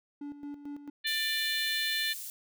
triangle tone with tremolo, 288.3 Hz, D4, 32 cents flat, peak -35 dBFS, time 0.21-0.9 s, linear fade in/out 5 ms, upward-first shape square, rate 4.5 Hz, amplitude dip 65%
harmonic tone, 592 Hz, D5, 14 cents sharp, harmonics 3 / 4 / 5 / 6 / 7, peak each -33 / -39 / -38 / -34 / -35 dBFS, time 1.04-2.14 s, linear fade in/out 20 ms
pink high-pass noise, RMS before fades -41 dBFS, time 1.07-2.3 s, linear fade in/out 0 ms, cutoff 8400 Hz, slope 12 dB/octave
effects none

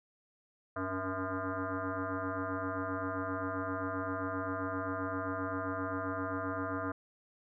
sine tone with frequency modulation, 466.2 Hz, A#4, in tune, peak -33 dBFS, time 0.76-6.92 s, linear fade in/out 5 ms, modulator 188 Hz, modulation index 5.3, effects none

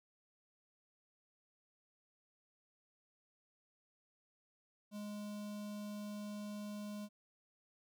square tone with notch filter, 207.7 Hz, G#3, in tune, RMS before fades -45 dBFS, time 4.91-7.09 s, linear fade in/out 50 ms, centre 1800 Hz, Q 1.3, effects none

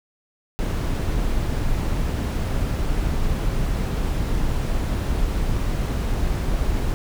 brown noise, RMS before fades -22 dBFS, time 0.59-6.94 s, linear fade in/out 0 ms, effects none

